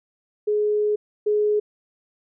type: tone pair in turn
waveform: sine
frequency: 420 / 420 Hz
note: G#4 / G#4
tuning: +19 / +19 cents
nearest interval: unison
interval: 0 cents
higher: neither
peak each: -18 / -17 dBFS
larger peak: second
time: 0.47-0.96 / 1.26-1.6 s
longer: first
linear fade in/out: 10 ms
effects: none